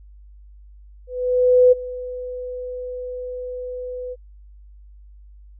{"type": "tone with ADSR envelope", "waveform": "sine", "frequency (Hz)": 499.9, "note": "B4", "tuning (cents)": 21, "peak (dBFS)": -8, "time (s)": [1.07, 4.16], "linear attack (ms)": 650, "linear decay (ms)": 16, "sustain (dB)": -19, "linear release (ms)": 38, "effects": ["added 50 Hz sine -42 dBFS peak until 5.59 s"]}